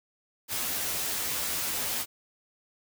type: noise with comb filter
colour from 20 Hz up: white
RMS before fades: -31 dBFS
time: 0.48-2.06 s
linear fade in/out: 50 ms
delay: 12 ms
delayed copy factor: +0.8
effects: none